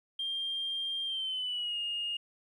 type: tone with pitch glide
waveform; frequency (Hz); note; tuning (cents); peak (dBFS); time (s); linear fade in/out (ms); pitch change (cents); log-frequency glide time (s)
sine; 3193 to 2845; G7 to F7; +31 to +31; -31; 0.19-2.17; 5; -200; 1.05-1.78
effects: tanh soft clip ceiling -27 dBFS + 12-bit